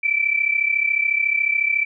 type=tone pair together; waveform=sine; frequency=2315 / 2349 Hz; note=D7 / D7; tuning=-25 / 0 cents; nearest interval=unison; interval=25 cents; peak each=-19 / -21 dBFS; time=0.03-1.85 s; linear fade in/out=10 ms; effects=none